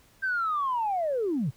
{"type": "linear sweep", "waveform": "sine", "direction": "down", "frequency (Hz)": [1583, 110], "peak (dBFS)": -24, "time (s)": [0.22, 1.51], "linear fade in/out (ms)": 20, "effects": ["tanh soft clip ceiling -20 dBFS", "pink hiss -60 dBFS RMS until 1.56 s"]}